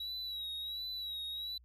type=tone with vibrato; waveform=triangle; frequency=3874 Hz; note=B7; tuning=34 cents flat; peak=-37 dBFS; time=0-1.58 s; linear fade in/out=5 ms; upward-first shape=sine; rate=1.4 Hz; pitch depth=55 cents each way; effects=added 60 Hz sine -59 dBFS peak until 1.64 s